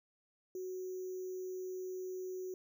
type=tone with sample-and-hold; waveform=sine; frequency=370 Hz; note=F#4; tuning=in tune; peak=-39 dBFS; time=0.55-2.54 s; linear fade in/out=2 ms; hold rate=6300 Hz; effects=none